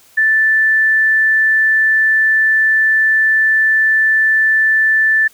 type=tone; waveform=sine; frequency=1760 Hz; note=A6; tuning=in tune; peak=-9 dBFS; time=0.17-5.28 s; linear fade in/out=10 ms; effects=white hiss -48 dBFS RMS until 5.33 s